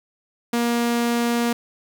sawtooth tone, 236.6 Hz, A#3, 26 cents sharp, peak -15 dBFS, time 0.53-1.53 s, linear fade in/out 5 ms, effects 9-bit

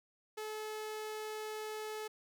sawtooth tone, 430.7 Hz, A4, 37 cents flat, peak -36 dBFS, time 0.37-2.08 s, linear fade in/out 10 ms, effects none

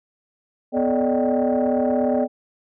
sine tone cluster, 249.3 / 431.1 / 575 / 612 / 777 Hz, B3 / A4 / D5 / D#5 / G5, +16 / -35 / -37 / -29 / -16 cents, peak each -20 / -25 / -22 / -23 / -27 dBFS, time 0.72-2.28 s, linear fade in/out 50 ms, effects tanh soft clip ceiling -11 dBFS

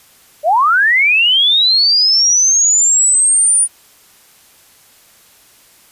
sine linear sweep, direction up, 564 to 9580 Hz, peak -8 dBFS, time 0.43-3.68 s, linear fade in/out 50 ms, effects white hiss -47 dBFS RMS until 5.91 s + resampled to 32000 Hz

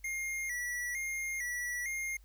square tone with vibrato, 2035 Hz, C7, 49 cents flat, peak -35 dBFS, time 0.04-2.17 s, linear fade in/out 5 ms, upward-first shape square, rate 1.1 Hz, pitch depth 76 cents each way, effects added 49 Hz sine -55 dBFS peak until 2.24 s + white hiss -70 dBFS RMS until 2.24 s

